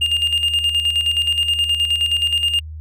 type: tone with tremolo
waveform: triangle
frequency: 2818 Hz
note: F7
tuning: 15 cents sharp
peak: -12 dBFS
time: 0.01-2.6 s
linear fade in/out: 10 ms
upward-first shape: square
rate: 9.5 Hz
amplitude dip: 55%
effects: added 78 Hz sine -29 dBFS peak until 2.8 s